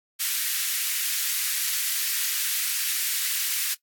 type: high-pass noise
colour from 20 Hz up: white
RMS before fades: -26 dBFS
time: 0.19-3.75 s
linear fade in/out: 20 ms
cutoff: 1600 Hz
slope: 24 dB/octave
effects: noise-tail reverb RT60 0.1 s tail -19 dB re dry + AAC 64 kbps